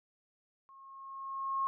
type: tone with level ramp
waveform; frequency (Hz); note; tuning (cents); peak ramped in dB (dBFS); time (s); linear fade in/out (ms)
sine; 1082; C#6; -42; -54 to -28; 0.69-1.67; 0
effects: none